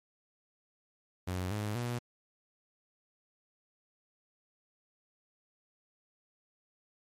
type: tone with pitch steps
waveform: sawtooth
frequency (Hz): 91.5 / 105.11 / 120.73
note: F#2 / G#2 / B2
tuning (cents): -19 / +21 / -39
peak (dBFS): -29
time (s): 1.27-1.99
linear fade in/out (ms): 10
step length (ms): 240
effects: MP3 64 kbps